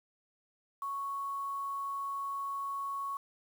sine tone with quantisation, 1108.7 Hz, C#6, in tune, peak -34 dBFS, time 0.82-3.17 s, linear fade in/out 2 ms, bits 9, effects none

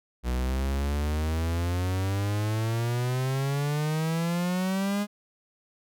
45% pulse exponential sweep, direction up, 60.3 to 207.7 Hz, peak -25 dBFS, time 0.23-5.07 s, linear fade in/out 50 ms, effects none

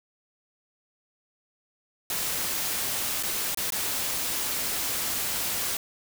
white noise with dropouts, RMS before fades -29 dBFS, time 2.1-5.77 s, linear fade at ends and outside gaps 1 ms, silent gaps 3.227-3.234 / 3.547-3.573 / 3.704-3.722 s, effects none

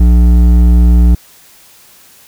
triangle tone with hard clipping, 59.4 Hz, A#1, 33 cents sharp, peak -5 dBFS, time 0-1.15 s, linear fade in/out 5 ms, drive 13 dB, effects white hiss -42 dBFS RMS until 2.27 s

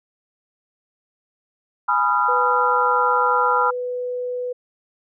sine chord, F half-diminished seventh, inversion first, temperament equal with one note detuned, 830.6 / 987.8 / 1244.5 / 1372.9 Hz, Ab5 / Cb6 / Eb6 / F6, 0 / 0 / 0 / -30 cents, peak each -24 / -20 / -23 / -20 dBFS, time 1.88-3.71 s, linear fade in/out 10 ms
sine tone, 495.5 Hz, B4, 6 cents sharp, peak -23 dBFS, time 2.28-4.53 s, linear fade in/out 10 ms
effects none

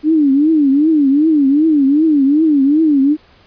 sine tone with vibrato, 294.3 Hz, D4, 4 cents sharp, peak -8 dBFS, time 0.03-3.17 s, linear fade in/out 50 ms, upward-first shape triangle, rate 2.6 Hz, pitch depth 190 cents each way, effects pink hiss -48 dBFS RMS until 3.46 s + resampled to 11025 Hz

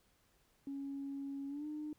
sine tone with pitch glide, 277.2 to 302.3 Hz, C#4 to D#4, 0 to -50 cents, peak -39 dBFS, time 0.67-1.93 s, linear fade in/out 2 ms, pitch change +150 cents, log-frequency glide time 1.48-1.66 s, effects tanh soft clip ceiling -35 dBFS + pink hiss -73 dBFS RMS until 1.98 s

